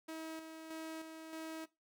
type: tone with tremolo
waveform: sawtooth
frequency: 320.2 Hz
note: D#4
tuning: 50 cents sharp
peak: -39 dBFS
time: 0.08-1.66 s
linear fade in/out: 10 ms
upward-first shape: square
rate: 1.6 Hz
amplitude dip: 45%
effects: noise-tail reverb RT60 0.2 s tail -17 dB re dry